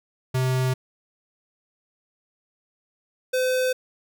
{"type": "tone pair in turn", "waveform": "square", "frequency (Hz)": [129.2, 510.9], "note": ["C3", "C5"], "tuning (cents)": [-21, -41], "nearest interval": "2 octaves", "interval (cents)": 2380, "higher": "second", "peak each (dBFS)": -21, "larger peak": "neither", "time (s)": [[0.34, 0.74], [3.33, 3.73]], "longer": "neither", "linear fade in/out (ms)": 10, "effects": []}